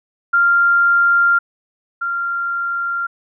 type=tone pair in turn; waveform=sine; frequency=1392 / 1386.2 Hz; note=F6 / F6; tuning=-6 / -13 cents; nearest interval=unison; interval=7 cents; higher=first; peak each=-10 / -18 dBFS; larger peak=first; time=0.33-1.39 / 2.01-3.07 s; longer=neither; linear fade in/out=10 ms; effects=none